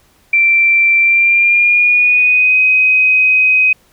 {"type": "tone with pitch glide", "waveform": "sine", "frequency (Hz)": [2349, 2518], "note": ["D7", "D#7"], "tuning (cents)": [0, 20], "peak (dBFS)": -7, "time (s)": [0.33, 3.73], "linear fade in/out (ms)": 5, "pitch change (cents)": 120, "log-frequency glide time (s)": [1, 2.6], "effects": ["pink hiss -52 dBFS RMS until 3.92 s"]}